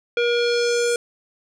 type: tone with low-pass filter sweep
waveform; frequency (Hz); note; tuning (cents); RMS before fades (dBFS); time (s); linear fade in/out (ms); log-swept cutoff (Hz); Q
square; 476.5; A#4; +38; -20; 0.17-0.96; 2; 2800 to 8800; 2.5
effects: none